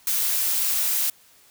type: noise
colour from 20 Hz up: blue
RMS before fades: -23 dBFS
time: 0.07-1.1 s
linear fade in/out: 2 ms
effects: white hiss -55 dBFS RMS until 1.5 s